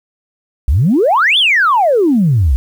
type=exponential two-way sweep; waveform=sine; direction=up then down; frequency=58.2 to 3573 to 58.2 Hz; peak=-7 dBFS; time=0.68-2.56 s; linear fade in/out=0 ms; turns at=1.38 s; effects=tanh soft clip ceiling -3 dBFS + 7-bit